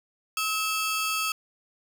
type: ring-modulated tone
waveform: sawtooth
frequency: 1962 Hz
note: B6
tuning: 12 cents flat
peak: -19 dBFS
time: 0.37-1.32 s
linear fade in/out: 2 ms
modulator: 675 Hz
effects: none